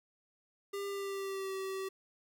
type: tone with pitch glide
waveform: square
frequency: 399.7 to 383.9 Hz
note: G4 to G4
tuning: +34 to -36 cents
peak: -37 dBFS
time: 0.73-1.89 s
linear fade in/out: 10 ms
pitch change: -70 cents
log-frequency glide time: 0.87-1.53 s
effects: 11-bit